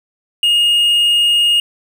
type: tone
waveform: triangle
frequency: 2853 Hz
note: F7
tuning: 36 cents sharp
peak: -8 dBFS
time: 0.43-1.6 s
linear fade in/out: 2 ms
effects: 8-bit